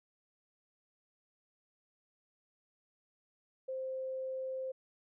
sine tone, 523.3 Hz, C5, in tune, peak -36 dBFS, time 3.68-4.72 s, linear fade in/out 10 ms, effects none

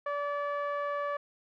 sawtooth tone with low-pass filter, 577 Hz, D5, 31 cents flat, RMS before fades -33 dBFS, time 0.06-1.17 s, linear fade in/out 5 ms, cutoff 1400 Hz, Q 2.4, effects none

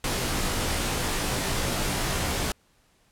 pink noise with comb filter, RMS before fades -27 dBFS, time 0.04-2.52 s, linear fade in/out 2 ms, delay 19 ms, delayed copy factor -1, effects pink hiss -64 dBFS RMS until 3.11 s + low-pass 12000 Hz 12 dB/octave

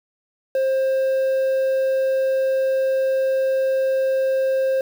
triangle tone with quantisation, 530 Hz, C5, 22 cents sharp, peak -15 dBFS, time 0.55-4.81 s, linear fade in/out 2 ms, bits 7, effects none

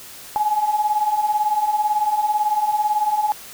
sine beating tone pair, 830.6 / 848.6 Hz, G#5 / G#5, 0 / +37 cents, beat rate 18 Hz, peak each -23 / -18 dBFS, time 0.36-3.32 s, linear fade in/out 0 ms, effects white hiss -39 dBFS RMS until 3.53 s

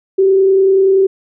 sine tone with frequency modulation, 385.4 Hz, G4, 29 cents flat, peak -7 dBFS, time 0.18-1.07 s, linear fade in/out 10 ms, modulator 30.4 Hz, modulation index 0.25, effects none

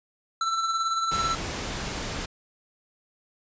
square tone with tremolo, 1335 Hz, E6, 22 cents sharp, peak -23 dBFS, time 0.41-1.35 s, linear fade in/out 2 ms, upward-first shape sine, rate 18 Hz, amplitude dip 45%
pink noise, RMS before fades -32 dBFS, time 1.11-2.26 s, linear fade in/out 10 ms
effects resampled to 16000 Hz

